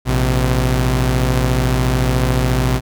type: tone pair together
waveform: sawtooth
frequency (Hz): 56.97 / 127.9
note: A#1 / C3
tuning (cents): -39 / -39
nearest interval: octave + major second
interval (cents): 1400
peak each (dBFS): -13 / -12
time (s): 0.05-2.81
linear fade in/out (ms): 50
effects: none